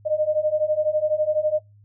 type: beating tone pair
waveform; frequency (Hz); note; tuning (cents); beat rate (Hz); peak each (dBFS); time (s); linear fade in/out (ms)
sine; 605 / 617; D#5 / D#5; -49 / -15; 12; -23 / -21; 0.05-1.6; 20
effects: noise-tail reverb RT60 0.2 s tail -24 dB re dry + added 103 Hz sine -49 dBFS peak until 1.84 s